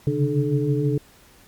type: tone cluster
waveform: sine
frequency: 133.9 / 139.9 / 146.4 / 298 / 431.7 Hz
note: C3 / C#3 / D3 / D4 / A4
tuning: +40 / +16 / -5 / +25 / -33 cents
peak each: -25 dBFS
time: 0.07-0.98 s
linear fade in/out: 2 ms
effects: pink hiss -52 dBFS RMS until 1.47 s + MP3 96 kbps